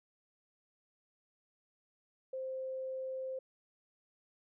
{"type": "tone", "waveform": "sine", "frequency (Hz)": 523.3, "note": "C5", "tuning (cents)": 0, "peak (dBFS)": -37, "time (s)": [2.33, 3.39], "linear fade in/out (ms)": 5, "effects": []}